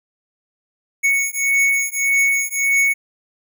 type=beating tone pair; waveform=square; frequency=2217 / 2218.7 Hz; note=C#7 / C#7; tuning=0 / +1 cents; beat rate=1.7 Hz; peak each=-19 dBFS; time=1.03-2.94 s; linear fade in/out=20 ms; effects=none